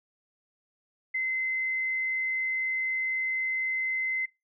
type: tone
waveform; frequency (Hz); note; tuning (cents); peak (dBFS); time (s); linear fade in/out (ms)
sine; 2058; C7; -29; -26; 1.14-4.26; 10
effects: noise-tail reverb RT60 0.2 s tail -21 dB re dry